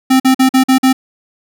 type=tone bursts; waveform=square; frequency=261.6 Hz; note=C4; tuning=in tune; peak=-7 dBFS; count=6; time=0.1-0.93 s; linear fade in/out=10 ms; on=100 ms; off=46 ms; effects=none